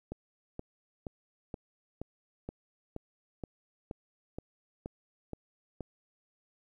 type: click train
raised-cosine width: 2 ms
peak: -25 dBFS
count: 13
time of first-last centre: 0.12-5.807 s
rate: 2.11 Hz
effects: 11-bit